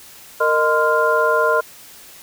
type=tone cluster; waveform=sine; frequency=462 / 617 / 1034 / 1401 Hz; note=A#4 / D#5 / C6 / F6; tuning=-16 / -15 / -21 / +5 cents; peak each=-19 dBFS; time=0.4-1.61 s; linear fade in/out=10 ms; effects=white hiss -42 dBFS RMS until 2.22 s